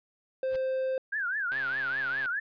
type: tone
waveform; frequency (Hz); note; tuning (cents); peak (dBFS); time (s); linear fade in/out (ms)
triangle; 523.3; C5; 0; -25; 0.43-0.98; 2
type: noise with exponential growth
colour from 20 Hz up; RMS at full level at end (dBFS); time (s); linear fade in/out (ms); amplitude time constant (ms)
pink; -41; 0.45-0.56; 2; 23
type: tone with vibrato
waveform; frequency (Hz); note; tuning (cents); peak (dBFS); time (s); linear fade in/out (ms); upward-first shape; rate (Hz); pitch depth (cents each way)
sine; 1568; G6; 0; -28; 1.12-2.4; 10; triangle; 4.9; 230
type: click train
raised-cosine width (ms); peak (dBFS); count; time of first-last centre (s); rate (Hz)
0.3; -26; 100; 1.52-2.259; 134
effects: resampled to 11025 Hz